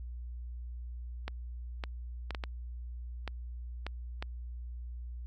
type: clicks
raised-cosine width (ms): 0.3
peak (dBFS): -21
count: 8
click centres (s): 1.28 / 1.838 / 2.307 / 2.348 / 2.438 / 3.277 / 3.866 / 4.225
effects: added 60 Hz sine -39 dBFS peak until 5.26 s